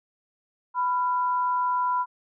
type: tone pair together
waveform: sine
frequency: 993 / 1378.8 Hz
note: B5 / F6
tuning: +9 / -23 cents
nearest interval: tritone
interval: 568 cents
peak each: -22 / -33 dBFS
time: 0.74-2.06 s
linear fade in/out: 50 ms
effects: none